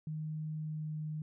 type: tone with pitch glide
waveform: sine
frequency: 155.1 to 153.94 Hz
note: D#3 to D#3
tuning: -5 to -18 cents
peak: -36 dBFS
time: 0.07-1.22 s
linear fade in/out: 2 ms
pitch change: -13 cents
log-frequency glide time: 0.56-0.95 s
effects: none